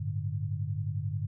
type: chord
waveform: sine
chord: G suspended second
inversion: none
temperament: equal with one note detuned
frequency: 98.74 / 110 / 146.83 Hz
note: G2 / A2 / D3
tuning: +13 / 0 / 0 cents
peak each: -33 / -35 / -35 dBFS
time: 0-1.27 s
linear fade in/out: 10 ms
effects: none